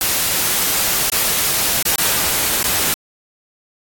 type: noise with dropouts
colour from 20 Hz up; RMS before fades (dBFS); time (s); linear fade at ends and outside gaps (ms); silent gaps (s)
white; -17; 0.01-2.94; 1; 1.1-1.121 / 1.826-1.854 / 1.958-1.983 / 2.629-2.641
effects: AAC 64 kbps